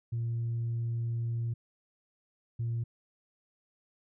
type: tone pair in turn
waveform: sine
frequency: 116.54 / 116.54 Hz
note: A#2 / A#2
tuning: 0 / 0 cents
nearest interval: unison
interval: 0 cents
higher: neither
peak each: -28 dBFS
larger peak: neither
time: 0.12-1.54 / 2.59-2.84 s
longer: first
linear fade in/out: 10 ms
effects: tanh soft clip ceiling -27 dBFS